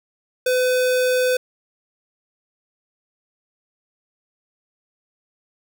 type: tone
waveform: square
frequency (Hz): 505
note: B4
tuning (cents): +39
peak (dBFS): -17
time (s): 0.46-1.37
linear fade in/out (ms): 5
effects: none